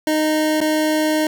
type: tone with dropouts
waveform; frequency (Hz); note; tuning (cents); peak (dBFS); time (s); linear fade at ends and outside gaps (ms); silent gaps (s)
25% pulse; 309.2; D#4; -11; -12; 0.07-1.27; 2; 0.605-0.613
effects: none